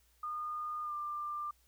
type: tone with pitch glide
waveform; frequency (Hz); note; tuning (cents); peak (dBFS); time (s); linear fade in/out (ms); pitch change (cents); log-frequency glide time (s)
sine; 1220 to 1190.1; D#6 to D6; -34 to +23; -36; 0.23-1.51; 5; -43; 0.83-0.93
effects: added 60 Hz sine -69 dBFS peak until 1.67 s + white hiss -71 dBFS RMS until 1.67 s